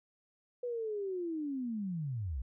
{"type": "linear sweep", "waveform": "sine", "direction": "down", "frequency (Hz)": [495.9, 55], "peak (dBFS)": -34, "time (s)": [0.63, 2.42], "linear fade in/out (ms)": 5, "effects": []}